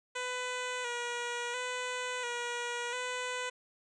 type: tone with vibrato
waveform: 10% pulse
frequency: 489.9 Hz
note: B4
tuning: 14 cents flat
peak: -26 dBFS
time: 0.15-3.5 s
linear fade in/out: 10 ms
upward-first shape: square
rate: 0.72 Hz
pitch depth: 35 cents each way
effects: resampled to 22050 Hz